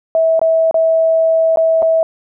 sine tone with dropouts, 650 Hz, E5, 24 cents flat, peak -9 dBFS, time 0.15-2.03 s, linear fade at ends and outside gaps 1 ms, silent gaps 0.394-0.415 / 0.711-0.743 / 1.56-1.572 / 1.822-1.827 s, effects none

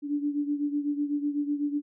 sine beating tone pair, 289 / 297 Hz, D4 / D4, -28 / +20 cents, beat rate 8 Hz, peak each -27 / -32 dBFS, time 0.02-1.82 s, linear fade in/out 50 ms, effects none

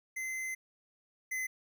square tone pair in turn, 2057 / 2039 Hz, C7 / C7, -30 / -45 cents, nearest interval unison, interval 15 cents, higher first, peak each -36 / -34 dBFS, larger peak second, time 0.16-0.55 / 1.31-1.47 s, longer first, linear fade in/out 10 ms, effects none

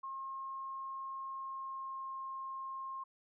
sine tone with pitch glide, 1073 to 1066.8 Hz, C6 to C6, +43 to +33 cents, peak -40 dBFS, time 0.03-3.04 s, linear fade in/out 10 ms, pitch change -10 cents, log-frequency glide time 1.26-2.17 s, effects none

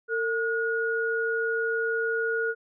sine tone pair together, 453.3 / 1444 Hz, A#4 / F#6, -48 / -43 cents, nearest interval octave + minor sixth, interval 2005 cents, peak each -27 dBFS, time 0.08-2.55 s, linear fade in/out 50 ms, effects none

